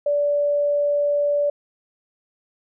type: tone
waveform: sine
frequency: 580 Hz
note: D5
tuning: 22 cents flat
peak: -17 dBFS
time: 0.06-1.5 s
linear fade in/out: 5 ms
effects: none